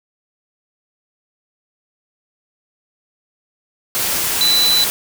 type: tone in noise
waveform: sine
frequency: 3987 Hz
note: B7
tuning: 16 cents sharp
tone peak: -12 dBFS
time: 4.41-4.84 s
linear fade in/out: 0 ms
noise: white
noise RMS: -19 dBFS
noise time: 3.95-4.9 s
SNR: +4 dB
effects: none